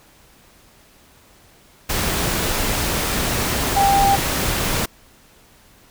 sine tone in noise, 793 Hz, G5, 20 cents sharp, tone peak -13 dBFS, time 3.76-4.16 s, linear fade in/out 10 ms, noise pink, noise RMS -21 dBFS, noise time 1.89-4.86 s, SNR +5 dB, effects pink hiss -51 dBFS RMS until 5.9 s

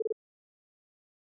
sine tone bursts, 440 Hz, A4, in tune, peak -26 dBFS, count 3, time 0-0.125 s, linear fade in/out 5 ms, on 23 ms, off 28 ms, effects none

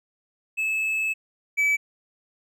triangle tone pair in turn, 2603 / 2296 Hz, E7 / D7, -22 / -40 cents, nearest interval major second, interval 218 cents, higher first, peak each -21 / -17 dBFS, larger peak second, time 0.57-1.14 / 1.57-1.77 s, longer first, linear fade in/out 20 ms, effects none

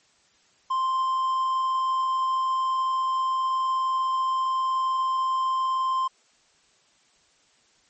triangle tone, 1046.5 Hz, C6, in tune, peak -20 dBFS, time 0.7-6.08 s, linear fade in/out 10 ms, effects white hiss -62 dBFS RMS until 7.89 s + MP3 32 kbps

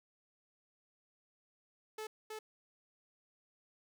sawtooth tone with echo, 433.4 Hz, A4, 26 cents flat, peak -37 dBFS, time 1.98-2.07 s, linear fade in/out 5 ms, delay 320 ms, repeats 1, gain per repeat -2 dB, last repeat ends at 2.39 s, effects none

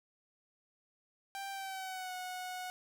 sawtooth tone with pitch glide, 786 to 733.4 Hz, G5 to F#5, +4 to -15 cents, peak -36 dBFS, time 1.35-2.7 s, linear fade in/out 0 ms, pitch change -119 cents, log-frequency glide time 1.51-2.14 s, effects none

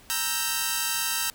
5% pulse chord, E diminished, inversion second, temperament equal, 932.3 / 1318.5 / 1568 Hz, Bb5 / E6 / G6, 0 / 0 / 0 cents, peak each -18 dBFS, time 0.1-1.3 s, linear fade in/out 0 ms, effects pink hiss -53 dBFS RMS until 1.34 s

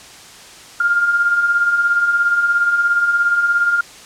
sine beating tone pair, 1390 / 1407 Hz, F6 / F6, -9 / +12 cents, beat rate 17 Hz, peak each -22 / -13 dBFS, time 0.8-3.81 s, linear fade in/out 5 ms, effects white hiss -39 dBFS RMS until 4.05 s + low-pass 8000 Hz 12 dB/octave

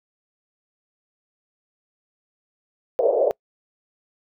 white band-pass noise, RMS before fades -19 dBFS, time 2.99-3.31 s, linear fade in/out 0 ms, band 440 to 610 Hz, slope 48 dB/octave, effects noise-tail reverb RT60 0.1 s tail -26 dB re dry

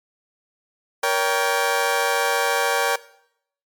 20% pulse chord, G diminished, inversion first, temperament just, 470.4 / 564.5 / 784 Hz, Bb4 / Db5 / G5, +16 / +31 / 0 cents, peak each -18 dBFS, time 1.03-2.96 s, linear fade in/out 5 ms, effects noise-tail reverb RT60 0.7 s tail -19 dB re dry + MP3 96 kbps

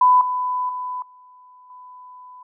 sine tone with level steps, 1000 Hz, B5, 21 cents sharp, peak -10 / -20 / -25 / -45 / -39 dBFS, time 0.01-2.43 s, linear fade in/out 5 ms, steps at 0.21 / 0.69 / 1.02 / 1.7 s, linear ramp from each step 2 ms, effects none

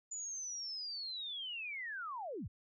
sine linear sweep, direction down, 7040 to 52.8 Hz, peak -40 dBFS, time 0.11-2.48 s, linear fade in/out 10 ms, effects none

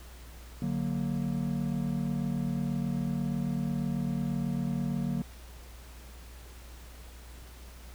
triangle chord, D augmented, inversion none, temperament equal, 146.83 / 185 / 233.1 Hz, D3 / F#3 / A#3, 0 / 0 / 0 cents, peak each -31 dBFS, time 0.62-5.22 s, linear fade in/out 2 ms, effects added 60 Hz sine -46 dBFS peak until 7.94 s + pink hiss -53 dBFS RMS until 7.94 s

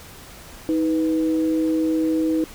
sine tone pair together, 317.1 / 493.9 Hz, D#4 / B4, +33 / 0 cents, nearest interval minor sixth, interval 767 cents, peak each -18 / -27 dBFS, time 0.69-2.44 s, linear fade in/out 0 ms, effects pink hiss -42 dBFS RMS until 2.54 s

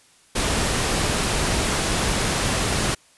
pink noise, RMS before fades -22 dBFS, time 0.35-2.95 s, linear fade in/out 10 ms, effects white hiss -55 dBFS RMS until 3.17 s + resampled to 24000 Hz

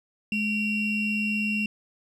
triangle ring-modulated tone, 1268 Hz, D#6, 32 cents sharp, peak -19 dBFS, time 0.32-1.66 s, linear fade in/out 2 ms, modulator 1480 Hz, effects none

